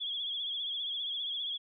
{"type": "tone with vibrato", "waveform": "sine", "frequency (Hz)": 3344, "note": "G#7", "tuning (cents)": 11, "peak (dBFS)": -33, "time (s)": [0, 1.58], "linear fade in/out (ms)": 20, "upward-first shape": "triangle", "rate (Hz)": 15, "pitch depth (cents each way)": 77, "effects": []}